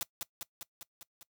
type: noise with echo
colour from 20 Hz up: white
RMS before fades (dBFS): -34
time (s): 0.01-0.03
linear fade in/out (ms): 0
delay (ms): 200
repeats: 6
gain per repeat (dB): -3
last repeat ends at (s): 1.23
effects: noise-tail reverb RT60 0.1 s tail -22 dB re dry